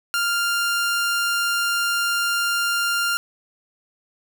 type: tone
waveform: sawtooth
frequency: 1396.9 Hz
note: F6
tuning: in tune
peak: -16 dBFS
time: 0.14-3.17 s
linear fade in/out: 0 ms
effects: none